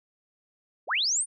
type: linear sweep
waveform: sine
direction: up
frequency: 296.5 to 9397 Hz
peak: -23 dBFS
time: 0.87-1.26 s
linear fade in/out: 50 ms
effects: none